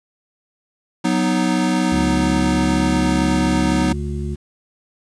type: chord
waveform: square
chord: B major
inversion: second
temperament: equal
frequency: 185 / 246.9 / 311.1 Hz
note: F#3 / B3 / D#4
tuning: 0 / 0 / 0 cents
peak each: -21 dBFS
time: 1.04-3.93 s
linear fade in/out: 10 ms
type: harmonic tone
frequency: 71.8 Hz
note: D2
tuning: 39 cents flat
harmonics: 1 / 2 / 3 / 5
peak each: -24 / -27 / -29 / -31 dBFS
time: 1.91-4.36 s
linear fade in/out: 20 ms
effects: resampled to 22050 Hz + 8-bit